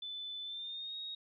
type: tone with pitch glide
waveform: sine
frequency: 3508 to 3760 Hz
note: A7 to A#7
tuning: -6 to +14 cents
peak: -40 dBFS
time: 0.02-1.15 s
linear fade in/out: 5 ms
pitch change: +120 cents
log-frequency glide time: 0.44-0.96 s
effects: none